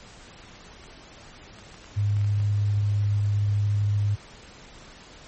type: clicks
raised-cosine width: 0.3 ms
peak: -29 dBFS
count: 8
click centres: 0.84 / 1.587 / 1.743 / 1.843 / 2.168 / 2.214 / 2.245 / 2.401 s
type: tone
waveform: sine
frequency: 102.7 Hz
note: G#2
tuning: 19 cents flat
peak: -20 dBFS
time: 1.96-4.16 s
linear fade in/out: 20 ms
effects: pink hiss -47 dBFS RMS until 5.27 s + MP3 32 kbps